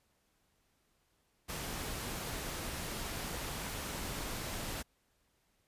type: noise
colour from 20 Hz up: pink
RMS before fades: -40 dBFS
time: 1.48-4.83 s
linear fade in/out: 20 ms
effects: pink hiss -75 dBFS RMS until 5.67 s + resampled to 32000 Hz